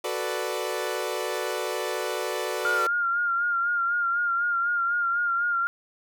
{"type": "chord", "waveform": "sawtooth", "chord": "B minor seventh", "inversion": "second", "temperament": "equal", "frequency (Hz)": [370, 440, 493.9, 587.3], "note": ["F#4", "A4", "B4", "D5"], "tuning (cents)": [0, 0, 0, 0], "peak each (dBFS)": -29, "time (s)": [0.04, 2.87], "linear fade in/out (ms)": 5}
{"type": "tone with vibrato", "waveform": "sine", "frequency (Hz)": 1400, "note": "F6", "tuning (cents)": 4, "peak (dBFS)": -22, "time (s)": [2.65, 5.67], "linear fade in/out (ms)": 0, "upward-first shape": "sine", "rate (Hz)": 4, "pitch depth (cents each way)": 39}
{"effects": []}